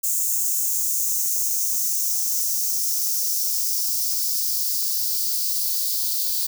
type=noise with high-pass filter sweep; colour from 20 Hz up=violet; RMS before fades=-23 dBFS; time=0.03-6.47 s; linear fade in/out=10 ms; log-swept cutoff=7000 to 4400 Hz; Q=3.9; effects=none